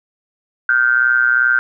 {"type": "ring-modulated tone", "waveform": "triangle", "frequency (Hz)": 61.3, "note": "B1", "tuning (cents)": -12, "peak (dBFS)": -6, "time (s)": [0.69, 1.59], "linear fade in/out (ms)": 0, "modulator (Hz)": 1480, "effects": []}